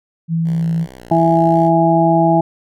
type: tone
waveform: sine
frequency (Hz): 164.81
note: E3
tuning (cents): 0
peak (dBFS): -14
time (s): 0.28-0.87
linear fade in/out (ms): 50
type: tone with vibrato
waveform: 5% pulse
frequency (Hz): 61.74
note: B1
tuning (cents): 0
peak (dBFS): -24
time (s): 0.44-1.71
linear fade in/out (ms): 50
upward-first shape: square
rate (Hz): 2.7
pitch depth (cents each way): 74
type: harmonic tone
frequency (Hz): 165.6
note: E3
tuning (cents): +8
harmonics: 1 / 2 / 4 / 5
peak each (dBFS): -15 / -15 / -15 / -15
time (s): 1.11-2.41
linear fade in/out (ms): 5
effects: none